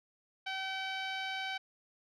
10% pulse tone with low-pass filter, 766 Hz, G5, 40 cents flat, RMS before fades -38 dBFS, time 0.46-1.58 s, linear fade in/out 10 ms, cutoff 3600 Hz, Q 0.86, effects none

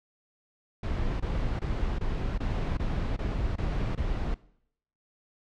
brown noise bursts, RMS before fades -29 dBFS, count 9, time 0.83-4.344 s, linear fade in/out 5 ms, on 370 ms, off 23 ms, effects noise-tail reverb RT60 0.7 s tail -20 dB re dry + low-pass 4000 Hz 12 dB/octave

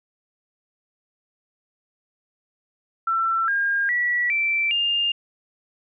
sine tone with pitch steps, 1342 / 1614.5 / 1942.2 / 2337 / 2811 Hz, E6 / G#6 / B6 / D7 / F7, +31 / -49 / -29 / -9 / +11 cents, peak -19 dBFS, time 3.07-5.12 s, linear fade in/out 5 ms, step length 410 ms, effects none

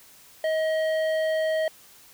sine tone with hard clipping, 633 Hz, D#5, 30 cents sharp, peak -24 dBFS, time 0.44-1.68 s, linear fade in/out 2 ms, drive 10 dB, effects white hiss -52 dBFS RMS until 2.13 s

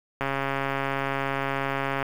click train, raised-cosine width 0.5 ms, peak -12 dBFS, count 250, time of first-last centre 0.21-2.028 s, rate 137 Hz, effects 7-bit

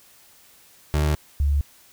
30% pulse / sine tone pair in turn, 75.2 / 71.47 Hz, D2 / D2, +42 / -47 cents, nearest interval minor second, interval 89 cents, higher first, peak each -16 / -17 dBFS, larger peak first, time 0.94-1.15 / 1.4-1.61 s, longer neither, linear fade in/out 0 ms, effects white hiss -53 dBFS RMS until 1.92 s

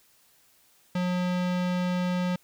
square tone with low-pass filter, 180 Hz, F#3, 47 cents flat, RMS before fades -27 dBFS, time 0.95-2.36 s, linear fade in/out 5 ms, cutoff 4300 Hz, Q 0.83, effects white hiss -62 dBFS RMS until 2.43 s

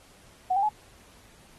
sine tone with pitch steps, 740 / 793.1 / 850 Hz, F#5 / G5 / G#5, 0 / +20 / +40 cents, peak -21 dBFS, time 0.5-0.692 s, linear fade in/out 10 ms, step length 64 ms, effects pink hiss -56 dBFS RMS until 1.58 s + AAC 32 kbps

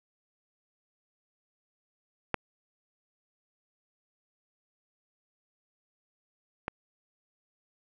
clicks, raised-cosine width 0.5 ms, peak -11 / -16 dBFS, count 2, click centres 2.343 / 6.681 s, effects none

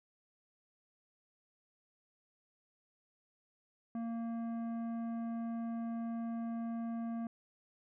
sine tone with tanh clipping, 230.4 Hz, A#3, 20 cents flat, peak -38 dBFS, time 3.95-7.27 s, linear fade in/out 2 ms, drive 11 dB, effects none

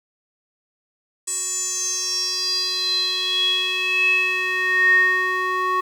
square tone with band-pass filter sweep, 370 Hz, F#4, in tune, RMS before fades -21 dBFS, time 1.27-5.81 s, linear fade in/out 10 ms, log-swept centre 8000 to 1300 Hz, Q 9.6, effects 8-bit

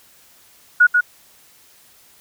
sine tone with echo, 1455 Hz, F#6, 29 cents flat, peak -7 dBFS, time 0.8-0.87 s, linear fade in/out 10 ms, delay 140 ms, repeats 1, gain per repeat -4 dB, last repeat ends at 1.01 s, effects white hiss -51 dBFS RMS until 2.2 s

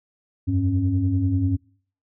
sine tone cluster, 88 / 98.2 / 273.2 Hz, F2 / G2 / C#4, +14 / +4 / -25 cents, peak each -27 / -20 / -23 dBFS, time 0.47-1.57 s, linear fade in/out 20 ms, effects noise-tail reverb RT60 0.5 s tail -25 dB re dry + tanh soft clip ceiling -9 dBFS

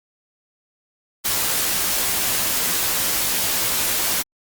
white noise with comb filter, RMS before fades -21 dBFS, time 1.24-4.23 s, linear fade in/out 20 ms, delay 14 ms, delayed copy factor -0.5, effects Opus 48 kbps

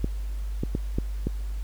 clicks, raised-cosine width 3 ms, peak -13 dBFS, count 5, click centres 0.044 / 0.635 / 0.751 / 0.985 / 1.27 s, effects added 50 Hz sine -28 dBFS peak until 1.63 s + pink hiss -52 dBFS RMS until 1.63 s

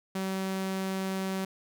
sawtooth tone, 190.8 Hz, G3, 47 cents flat, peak -26 dBFS, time 0.15-1.45 s, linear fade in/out 5 ms, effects none

